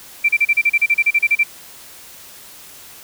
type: tone bursts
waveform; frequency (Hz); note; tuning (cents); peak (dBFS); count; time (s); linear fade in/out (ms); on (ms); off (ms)
sine; 2349; D7; 0; -10; 15; 0.24-1.436; 10; 48; 34
effects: white hiss -40 dBFS RMS until 3.03 s